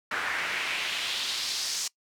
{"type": "noise with band-pass filter sweep", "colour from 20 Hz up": "pink", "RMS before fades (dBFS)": -31, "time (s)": [0.11, 1.88], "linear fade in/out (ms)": 5, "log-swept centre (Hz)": [1500, 6100], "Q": 2.1, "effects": ["noise-tail reverb RT60 0.1 s tail -23 dB re dry"]}